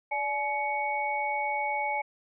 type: tone cluster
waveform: sine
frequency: 585 / 850 / 2228 Hz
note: D5 / G#5 / C#7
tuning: -7 / +40 / +8 cents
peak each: -36 / -29 / -32 dBFS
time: 0.11-2.02 s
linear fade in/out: 10 ms
effects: none